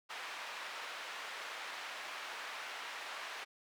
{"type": "band-pass noise", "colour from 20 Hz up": "white", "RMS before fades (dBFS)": -45, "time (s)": [0.09, 3.45], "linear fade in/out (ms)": 20, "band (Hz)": [730, 2400], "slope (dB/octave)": 12, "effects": []}